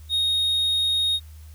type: tone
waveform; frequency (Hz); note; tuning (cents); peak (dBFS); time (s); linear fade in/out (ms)
triangle; 3729; A#7; 0; -18; 0.09-1.2; 50
effects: added 77 Hz sine -40 dBFS peak until 1.54 s + white hiss -56 dBFS RMS until 1.54 s